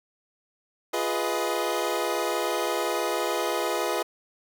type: chord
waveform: 25% pulse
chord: F half-diminished seventh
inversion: none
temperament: equal with one note detuned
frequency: 349.2 / 415.3 / 493.9 / 628.8 Hz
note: F4 / Ab4 / Cb5 / Eb5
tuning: 0 / 0 / 0 / +18 cents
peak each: -27 dBFS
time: 0.93-4.03 s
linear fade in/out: 10 ms
effects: none